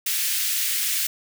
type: high-pass noise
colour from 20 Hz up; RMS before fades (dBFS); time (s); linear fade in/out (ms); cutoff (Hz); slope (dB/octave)
white; -24; 0.06-1.07; 5; 1800; 24
effects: none